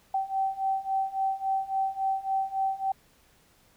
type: beating tone pair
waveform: sine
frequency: 771 / 774.6 Hz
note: G5 / G5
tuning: -29 / -21 cents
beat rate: 3.6 Hz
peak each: -30 / -28 dBFS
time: 0.14-2.92 s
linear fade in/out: 5 ms
effects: pink hiss -62 dBFS RMS until 3.76 s